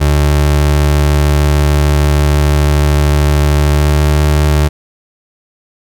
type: tone with pitch glide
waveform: 30% pulse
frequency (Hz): 73.42 to 74.62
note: D2 to D2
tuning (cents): 0 to +28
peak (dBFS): -5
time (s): 0-4.69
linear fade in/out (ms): 20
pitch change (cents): +28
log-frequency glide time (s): 3.65-4.04
effects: none